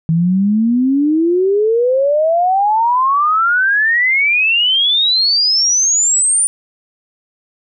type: exponential sweep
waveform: sine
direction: up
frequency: 159.5 to 9440 Hz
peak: -10 dBFS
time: 0.09-6.47 s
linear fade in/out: 0 ms
effects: none